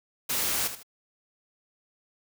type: noise with echo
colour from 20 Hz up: white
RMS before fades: -28 dBFS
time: 0.29-0.68 s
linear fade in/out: 10 ms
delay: 76 ms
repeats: 2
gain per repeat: -10 dB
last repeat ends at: 0.832 s
effects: none